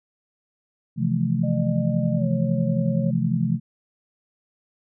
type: chord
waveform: sine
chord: F major seventh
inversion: second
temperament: just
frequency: 130.96 / 163.7 / 174.61 / 218.3 Hz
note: C3 / E3 / F3 / A3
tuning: +2 / -12 / 0 / -13 cents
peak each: -25 dBFS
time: 0.96-3.6 s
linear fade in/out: 50 ms
type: tone with pitch glide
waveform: sine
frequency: 604 to 547.5 Hz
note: D5 to C#5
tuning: +48 to -22 cents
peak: -30 dBFS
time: 1.43-3.11 s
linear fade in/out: 10 ms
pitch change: -170 cents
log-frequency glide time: 2.16-2.27 s
effects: none